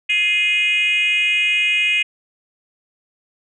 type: tone with frequency modulation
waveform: sine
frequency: 2492 Hz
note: D#7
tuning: 2 cents sharp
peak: -13 dBFS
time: 0.09-2.03 s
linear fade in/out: 10 ms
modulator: 391 Hz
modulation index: 0.89
effects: tanh soft clip ceiling -11 dBFS